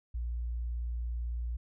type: tone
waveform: sine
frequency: 59 Hz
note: A#1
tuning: 22 cents sharp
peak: -31 dBFS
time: 0.14-1.57 s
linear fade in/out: 10 ms
effects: tanh soft clip ceiling -28 dBFS